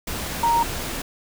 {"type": "tone in noise", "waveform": "sine", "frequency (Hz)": 932.3, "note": "A#5", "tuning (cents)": 0, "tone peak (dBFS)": -16, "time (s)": [0.43, 0.63], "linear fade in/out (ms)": 5, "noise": "pink", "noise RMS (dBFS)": -29, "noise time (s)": [0.07, 1.02], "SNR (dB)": 10, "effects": []}